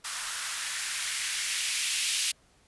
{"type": "noise with band-pass filter sweep", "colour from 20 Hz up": "violet", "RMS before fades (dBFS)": -31, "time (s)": [0.04, 2.32], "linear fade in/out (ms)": 10, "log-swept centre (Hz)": [1200, 2900], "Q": 1.6, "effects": ["pink hiss -63 dBFS RMS until 2.67 s", "resampled to 24000 Hz"]}